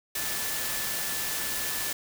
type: tone in noise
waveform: sine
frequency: 1746 Hz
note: A6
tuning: 14 cents flat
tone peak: -40 dBFS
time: 0.15-1.93 s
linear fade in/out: 5 ms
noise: white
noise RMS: -31 dBFS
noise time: 0.15-1.93 s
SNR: -12 dB
effects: none